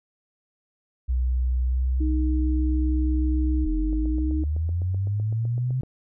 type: tone with pitch glide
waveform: sine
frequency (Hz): 62.5 to 63.81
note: B1 to C2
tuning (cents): +21 to -43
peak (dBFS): -20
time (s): 1.08-3.66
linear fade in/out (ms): 20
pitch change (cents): +36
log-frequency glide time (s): 1.68-1.81
type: tone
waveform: sine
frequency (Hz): 311.1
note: D#4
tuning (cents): 0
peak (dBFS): -26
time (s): 2-4.44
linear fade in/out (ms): 10
type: linear sweep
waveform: sine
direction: up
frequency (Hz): 39.87 to 130.81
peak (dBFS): -22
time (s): 3.66-5.81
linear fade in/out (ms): 0
type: click train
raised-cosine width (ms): 2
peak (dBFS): -28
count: 16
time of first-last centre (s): 3.93-5.834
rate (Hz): 7.88
effects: none

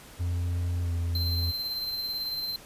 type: tone with pitch glide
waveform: triangle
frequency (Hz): 87.31 to 85.17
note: F2 to F2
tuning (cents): 0 to -43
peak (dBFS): -24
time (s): 0.19-1.52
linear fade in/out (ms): 20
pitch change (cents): -43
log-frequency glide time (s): 0.83-0.91
type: tone with tremolo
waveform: square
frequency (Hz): 4111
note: C8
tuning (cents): -31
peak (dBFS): -29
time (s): 1.15-2.56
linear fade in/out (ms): 2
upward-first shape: sine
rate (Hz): 18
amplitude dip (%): 35
effects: pink hiss -49 dBFS RMS until 2.65 s + resampled to 32000 Hz

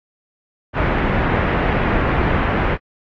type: low-pass noise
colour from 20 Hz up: pink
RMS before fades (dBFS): -18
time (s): 0.73-2.78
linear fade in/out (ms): 50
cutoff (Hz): 2200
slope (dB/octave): 24
effects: AAC 32 kbps

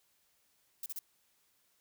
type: noise bursts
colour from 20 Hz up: violet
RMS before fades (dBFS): -40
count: 3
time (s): 0.83-0.99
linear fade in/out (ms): 2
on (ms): 30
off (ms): 35
effects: white hiss -73 dBFS RMS until 1.8 s

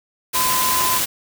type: tone in noise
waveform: sine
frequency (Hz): 1020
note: C6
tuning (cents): -44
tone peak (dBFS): -20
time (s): 0.34-0.99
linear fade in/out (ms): 20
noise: white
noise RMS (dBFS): -20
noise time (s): 0.33-1.06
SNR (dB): -3
effects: none

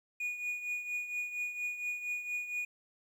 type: tone with tremolo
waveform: triangle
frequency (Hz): 2455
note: D#7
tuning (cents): -24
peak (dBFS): -30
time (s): 0.2-2.65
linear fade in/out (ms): 5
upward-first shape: triangle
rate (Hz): 4.3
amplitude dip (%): 70
effects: 11-bit

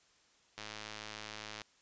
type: click train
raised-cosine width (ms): 0.2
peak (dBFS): -26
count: 112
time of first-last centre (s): 0.58-1.617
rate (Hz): 107
effects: white hiss -68 dBFS RMS until 1.81 s + resampled to 16000 Hz

